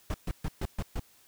brown noise bursts, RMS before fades -31 dBFS, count 6, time 0.1-0.996 s, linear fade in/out 2 ms, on 41 ms, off 130 ms, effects white hiss -61 dBFS RMS until 1.27 s

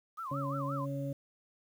sine tone with vibrato, 1174.7 Hz, D6, in tune, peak -37 dBFS, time 0.17-0.86 s, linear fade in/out 20 ms, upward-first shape sine, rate 5.7 Hz, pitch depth 250 cents each way
harmonic tone, 139.2 Hz, C#3, 8 cents sharp, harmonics 1 / 2 / 4, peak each -36 / -39 / -40 dBFS, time 0.31-1.13 s, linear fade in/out 5 ms
effects 10-bit

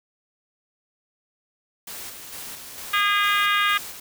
white noise with tremolo, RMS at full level -36 dBFS, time 1.87-4 s, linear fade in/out 5 ms, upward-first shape square, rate 2.2 Hz, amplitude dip 35%
harmonic tone, 408.2 Hz, G#4, 30 cents flat, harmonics 3 / 4 / 5 / 6 / 7 / 8 / 9, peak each -22 / -24 / -26 / -28 / -29 / -30 / -31 dBFS, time 2.93-3.78 s, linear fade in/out 10 ms
effects none

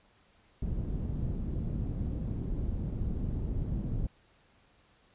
pink low-pass noise, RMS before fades -33 dBFS, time 0.62-4.07 s, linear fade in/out 5 ms, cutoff 200 Hz, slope 12 dB/octave, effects pink hiss -65 dBFS RMS until 5.14 s + resampled to 8000 Hz

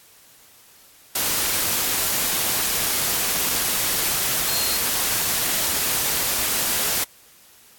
sine tone in noise, 4233 Hz, C8, 19 cents sharp, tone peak -27 dBFS, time 4.48-4.77 s, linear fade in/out 5 ms, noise white, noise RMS -22 dBFS, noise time 1.15-7.04 s, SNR -8 dB, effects white hiss -51 dBFS RMS until 7.78 s + AAC 64 kbps

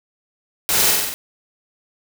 white noise with echo, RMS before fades -19 dBFS, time 0.69-0.91 s, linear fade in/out 0 ms, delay 46 ms, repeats 5, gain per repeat -2 dB, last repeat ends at 1.14 s, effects none

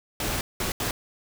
pink noise bursts at uneven times, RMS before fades -28 dBFS, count 3, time 0.2-0.41 / 0.6-0.72 / 0.8-0.91 s, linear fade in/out 2 ms, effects none

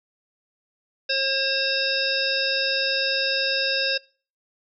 harmonic tone with a mistuned harmonic, 538 Hz, C5, 48 cents sharp, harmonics 1 / 3 / 5 / 7 / 9 / 10, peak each -28 / -28 / -28 / -28 / -28 / -28 dBFS, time 1.09-3.98 s, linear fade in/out 10 ms, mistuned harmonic 10, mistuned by -31 cents, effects noise-tail reverb RT60 0.4 s tail -25 dB re dry

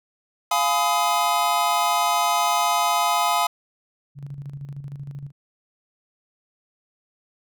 square chord, F half-diminished seventh, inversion none, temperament just, 698.5 / 838.1 / 1005.8 / 1257.2 Hz, F5 / Ab5 / Cb6 / Eb6, 0 / +16 / +31 / +18 cents, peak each -25 dBFS, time 0.51-3.47 s, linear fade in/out 5 ms
sine tone with tremolo, 140.7 Hz, C#3, 26 cents sharp, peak -30 dBFS, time 4.15-5.32 s, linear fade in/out 50 ms, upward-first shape square, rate 13 Hz, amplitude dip 55%
effects none

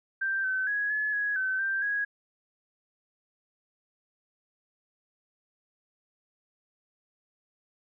sine tone with pitch steps, 1571 / 1528 / 1666 / 1709 / 1668 / 1529 / 1574 / 1656 Hz, G6 / G6 / G#6 / G#6 / G#6 / G6 / G6 / G#6, +3 / -45 / +5 / +49 / +7 / -44 / +7 / -5 cents, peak -26 dBFS, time 0.21-2.05 s, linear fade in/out 10 ms, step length 230 ms, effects none

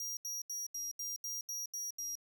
40% pulse tone bursts, 5700 Hz, F8, 34 cents sharp, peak -37 dBFS, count 9, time 0-2.154 s, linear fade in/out 2 ms, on 170 ms, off 78 ms, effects none

